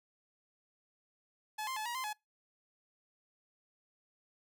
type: tone with pitch steps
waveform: sawtooth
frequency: 857 / 1048 / 861 / 954 / 1039 / 847 Hz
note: A5 / C6 / A5 / A#5 / C6 / G#5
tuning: -46 / +2 / -38 / +40 / -12 / +34 cents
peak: -33 dBFS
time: 1.58-2.132 s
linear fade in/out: 10 ms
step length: 92 ms
effects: noise-tail reverb RT60 0.2 s tail -25 dB re dry